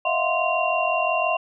sine tone cluster, 635 / 681 / 722 / 1044 / 2762 Hz, D#5 / F5 / F#5 / C6 / F7, +35 / -44 / -43 / -4 / -20 cents, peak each -26 dBFS, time 0.05-1.37 s, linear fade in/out 5 ms, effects none

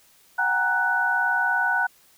sine tone cluster, 737 / 797 / 934 / 1486 Hz, F#5 / G5 / A#5 / F#6, -7 / +28 / +3 / +7 cents, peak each -29 / -29 / -28 / -21 dBFS, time 0.38-1.87 s, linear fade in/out 10 ms, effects white hiss -57 dBFS RMS until 2.17 s

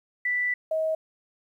sine tone pair in turn, 1975.5 / 635.3 Hz, B6 / D#5, 0 / +36 cents, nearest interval octave + minor sixth, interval 1964 cents, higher first, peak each -23 dBFS, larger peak neither, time 0.25-0.54 / 0.71-0.95 s, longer first, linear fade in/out 5 ms, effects 10-bit

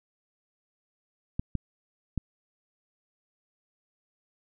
clicks, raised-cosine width 5 ms, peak -16 dBFS, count 3, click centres 1.395 / 1.553 / 2.177 s, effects none

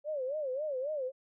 sine tone with vibrato, 561 Hz, C#5, 21 cents sharp, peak -32 dBFS, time 0.04-1.12 s, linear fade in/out 50 ms, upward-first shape sine, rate 3.7 Hz, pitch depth 180 cents each way, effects none

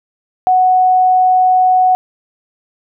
sine tone, 740 Hz, F#5, in tune, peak -7 dBFS, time 0.47-1.95 s, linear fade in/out 0 ms, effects none

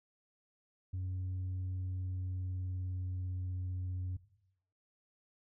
sine tone with pitch glide, 92.5 to 91.49 Hz, F#2 to F#2, 0 to -19 cents, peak -33 dBFS, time 0.93-4.17 s, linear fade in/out 10 ms, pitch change -19 cents, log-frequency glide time 1.75-3.56 s, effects noise-tail reverb RT60 0.8 s tail -17 dB re dry + tanh soft clip ceiling -34 dBFS

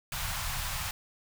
pink band-stop noise, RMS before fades -34 dBFS, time 0.12-0.91 s, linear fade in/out 2 ms, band 140 to 790 Hz, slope 24 dB/octave, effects none

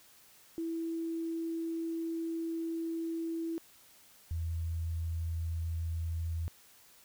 sine tone pair in turn, 329.6 / 82.62 Hz, E4 / E2, 0 / +4 cents, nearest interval 2 octaves, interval 2396 cents, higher first, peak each -33 / -32 dBFS, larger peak second, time 0.58-3.58 / 4.31-6.48 s, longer first, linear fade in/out 0 ms, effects white hiss -60 dBFS RMS until 7.04 s

